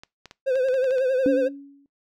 clicks, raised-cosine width 0.2 ms, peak -24 dBFS, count 9, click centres 0.035 / 0.257 / 0.311 / 0.556 / 0.686 / 0.742 / 0.843 / 0.908 / 0.983 s
triangle tone with vibrato, 520 Hz, C5, 11 cents flat, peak -17 dBFS, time 0.46-1.49 s, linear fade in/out 20 ms, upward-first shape sine, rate 11 Hz, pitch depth 70 cents each way
sine tone with exponential decay, 280.3 Hz, C#4, 19 cents sharp, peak -16 dBFS, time 1.26-1.86 s, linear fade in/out 1 ms, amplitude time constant 130 ms
effects noise-tail reverb RT60 0.2 s tail -22 dB re dry

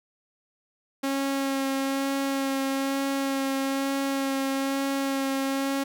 sawtooth tone with vibrato, 272.4 Hz, C#4, 30 cents flat, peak -21 dBFS, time 1.03-5.84 s, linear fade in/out 10 ms, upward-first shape sine, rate 1.1 Hz, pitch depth 13 cents each way, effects none

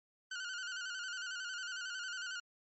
sawtooth tone with vibrato, 1472 Hz, F#6, 9 cents flat, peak -36 dBFS, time 0.31-2.4 s, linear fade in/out 5 ms, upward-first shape square, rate 11 Hz, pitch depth 60 cents each way, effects low-pass 11000 Hz 12 dB/octave + MP3 32 kbps

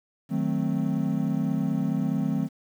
triangle chord, D# diminished seventh, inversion none, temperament equal, 155.56 / 185 / 220 / 261.6 Hz, D#3 / F#3 / A3 / C4, 0 / 0 / 0 / 0 cents, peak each -27 dBFS, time 0.29-2.49 s, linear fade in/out 50 ms, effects 9-bit

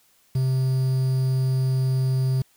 triangle tone with quantisation, 130.81 Hz, C3, in tune, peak -17 dBFS, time 0.35-2.42 s, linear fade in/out 5 ms, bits 7, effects white hiss -61 dBFS RMS until 2.56 s

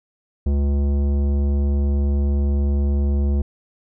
triangle tone with tanh clipping, 70.8 Hz, C#2, 37 cents sharp, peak -18 dBFS, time 0.46-3.42 s, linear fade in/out 5 ms, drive 18 dB, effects none

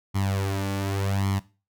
sawtooth tone with flanger, 98 Hz, G2, in tune, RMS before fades -26 dBFS, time 0.14-1.4 s, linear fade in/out 20 ms, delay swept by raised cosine 0.93 to 3.53 ms, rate 0.87 Hz, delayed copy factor +0.8, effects noise-tail reverb RT60 0.3 s tail -17 dB re dry

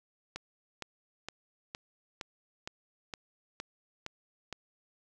click train, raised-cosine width 0.2 ms, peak -21 dBFS, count 10, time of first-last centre 0.36-4.527 s, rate 2.16 Hz, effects none

